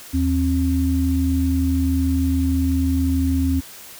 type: tone pair together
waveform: sine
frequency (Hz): 79.35 / 266.9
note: D#2 / C4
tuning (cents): +35 / +35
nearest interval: octave + major sixth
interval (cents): 2100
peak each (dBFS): -19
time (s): 0.13-3.61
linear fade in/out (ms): 20
effects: white hiss -40 dBFS RMS until 3.99 s